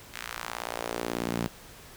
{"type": "tone with high-pass filter sweep", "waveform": "sawtooth", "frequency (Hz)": 58.27, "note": "A#1", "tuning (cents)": 0, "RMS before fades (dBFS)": -34, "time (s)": [0.13, 1.48], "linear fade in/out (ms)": 20, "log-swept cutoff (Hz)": [1900, 160], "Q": 1.3, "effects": ["pink hiss -49 dBFS RMS until 1.96 s"]}